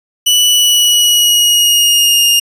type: tone with pitch glide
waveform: sawtooth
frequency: 2960 to 2831 Hz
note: F#7 to F7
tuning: 0 to +23 cents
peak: -4 dBFS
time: 0.26-2.4 s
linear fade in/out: 10 ms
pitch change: -77 cents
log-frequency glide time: 0.49-2.29 s
effects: resampled to 32000 Hz